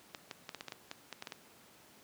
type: clicks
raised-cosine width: 0.2 ms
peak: -24 dBFS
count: 12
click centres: 0.148 / 0.312 / 0.492 / 0.547 / 0.609 / 0.683 / 0.722 / 0.914 / 1.127 / 1.224 / 1.272 / 1.322 s
effects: pink hiss -60 dBFS RMS until 2.03 s + high-pass 150 Hz 12 dB/octave